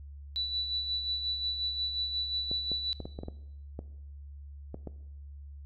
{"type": "tone with tremolo", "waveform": "sine", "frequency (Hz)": 3958, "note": "B7", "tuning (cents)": 3, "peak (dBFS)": -28, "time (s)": [0.36, 2.93], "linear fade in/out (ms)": 0, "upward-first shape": "sine", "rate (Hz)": 5.6, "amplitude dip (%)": 50}
{"type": "clicks", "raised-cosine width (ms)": 2, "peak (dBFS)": -25, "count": 10, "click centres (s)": [2.514, 2.717, 3.003, 3.055, 3.189, 3.234, 3.284, 3.791, 4.744, 4.873]}
{"effects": ["noise-tail reverb RT60 0.9 s tail -17 dB re dry", "added 71 Hz sine -43 dBFS peak until 5.65 s"]}